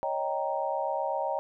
sine chord, Eb dominant seventh, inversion third, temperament equal, 554.4 / 622.3 / 784 / 932.3 Hz, Db5 / Eb5 / G5 / Bb5, 0 / 0 / 0 / 0 cents, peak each -33 dBFS, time 0.03-1.39 s, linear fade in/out 0 ms, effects none

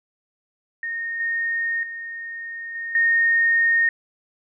sine tone with level steps, 1845 Hz, A#6, 18 cents flat, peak -25 / -21 / -30 / -27 / -15 dBFS, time 0.83-3.89 s, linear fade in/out 2 ms, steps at 1.2 / 1.83 / 2.75 / 2.95 s, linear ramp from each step 2 ms, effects none

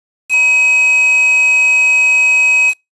triangle tone with quantisation, 2538 Hz, D#7, 34 cents sharp, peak -6 dBFS, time 0.29-2.74 s, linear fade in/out 50 ms, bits 4, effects noise-tail reverb RT60 0.2 s tail -26 dB re dry + resampled to 24000 Hz

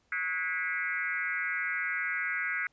sine tone with frequency modulation, 1805 Hz, A6, 44 cents sharp, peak -29 dBFS, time 0.12-2.67 s, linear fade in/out 2 ms, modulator 173 Hz, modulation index 2.5, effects pink hiss -71 dBFS RMS until 2.72 s + resampled to 16000 Hz

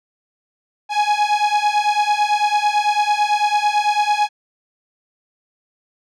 45% pulse beating tone pair, 830.6 / 839.6 Hz, G#5 / G#5, 0 / +19 cents, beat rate 9 Hz, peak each -18 dBFS, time 0.89-4.29 s, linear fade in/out 50 ms, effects low-pass 5000 Hz 12 dB/octave

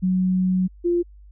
sine tone pair in turn, 185 / 347.4 Hz, F#3 / F4, 0 / -9 cents, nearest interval major seventh, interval 1091 cents, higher second, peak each -17 dBFS, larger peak neither, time 0.02-0.68 / 0.84-1.03 s, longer first, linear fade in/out 20 ms, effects added 50 Hz sine -43 dBFS peak until 1.31 s

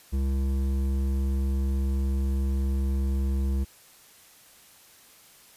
triangle tone with hard clipping, 67.4 Hz, C#2, 48 cents flat, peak -25 dBFS, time 0.12-3.65 s, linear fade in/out 20 ms, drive 14 dB, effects white hiss -54 dBFS RMS until 5.56 s + resampled to 32000 Hz

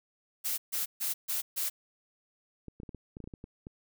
blue noise bursts, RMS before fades -32 dBFS, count 5, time 0.44-1.7 s, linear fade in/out 20 ms, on 140 ms, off 140 ms
clicks, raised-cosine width 3 ms, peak -30 dBFS, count 12, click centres 2.683 / 2.801 / 2.833 / 2.892 / 2.947 / 3.169 / 3.203 / 3.241 / 3.275 / 3.338 / 3.441 / 3.669 s
effects none

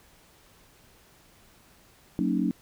sine chord, D# minor seventh, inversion first, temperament equal with one note detuned, 185 / 228.7 / 277.2 / 311.1 Hz, F#3 / A#3 / C#4 / D#4, 0 / -33 / 0 / 0 cents, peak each -28 / -29 / -28 / -30 dBFS, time 2.19-2.51 s, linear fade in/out 0 ms, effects pink hiss -58 dBFS RMS until 2.61 s

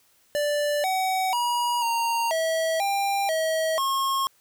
square tone with pitch steps, 587 / 754 / 961 / 927 / 648 / 795 / 640 / 1082 Hz, D5 / F#5 / B5 / A#5 / E5 / G5 / D#5 / C#6, -1 / +32 / -48 / -10 / -30 / +24 / +49 / -42 cents, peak -23 dBFS, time 0.35-4.27 s, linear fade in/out 0 ms, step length 490 ms, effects white hiss -62 dBFS RMS until 4.4 s

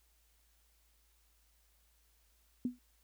sine tone with exponential decay, 246.9 Hz, B3, in tune, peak -28 dBFS, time 2.65-2.79 s, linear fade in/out 2 ms, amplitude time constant 29 ms, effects added 55 Hz sine -70 dBFS peak until 3.03 s + white hiss -73 dBFS RMS until 3.03 s

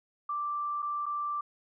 sine tone with dropouts, 1174.7 Hz, D6, in tune, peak -30 dBFS, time 0.29-1.41 s, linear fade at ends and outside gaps 5 ms, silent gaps 0.822-0.826 / 1.058-1.063 s, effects none

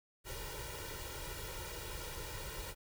pink noise with comb filter, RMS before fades -44 dBFS, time 0.24-2.75 s, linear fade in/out 50 ms, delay 2.1 ms, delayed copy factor +0.95, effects none

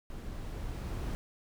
brown noise with level ramp, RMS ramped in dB -42 to -35 dBFS, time 0.1-1.15 s, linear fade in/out 0 ms, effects none

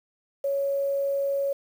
sine tone with quantisation, 556 Hz, C#5, 5 cents sharp, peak -23 dBFS, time 0.44-1.53 s, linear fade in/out 5 ms, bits 8, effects none

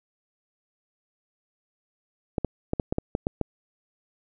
clicks, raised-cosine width 2 ms, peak -11 dBFS, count 9, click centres 2.382 / 2.447 / 2.734 / 2.798 / 2.925 / 2.984 / 3.151 / 3.269 / 3.413 s, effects none

